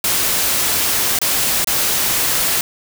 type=noise with dropouts; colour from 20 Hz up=white; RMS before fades=-17 dBFS; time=0.04-2.61 s; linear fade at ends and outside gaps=2 ms; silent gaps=1.189-1.215 / 1.645-1.672 s; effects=none